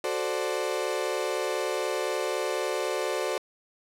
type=chord; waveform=35% pulse; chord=D dominant seventh; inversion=first; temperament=equal; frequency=370 / 440 / 523.3 / 587.3 Hz; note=F#4 / A4 / C5 / D5; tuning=0 / 0 / 0 / 0 cents; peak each=-31 dBFS; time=0.04-3.38 s; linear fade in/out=2 ms; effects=low-pass 12000 Hz 12 dB/octave